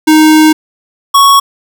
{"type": "tone pair in turn", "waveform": "square", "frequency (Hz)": [311.1, 1110.7], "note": ["D#4", "C#6"], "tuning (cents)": [0, 3], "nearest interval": "octave + minor seventh", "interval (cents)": 2203, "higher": "second", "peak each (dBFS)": -3, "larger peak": "neither", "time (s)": [[0.07, 0.53], [1.14, 1.4]], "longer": "first", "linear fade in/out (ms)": 10, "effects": []}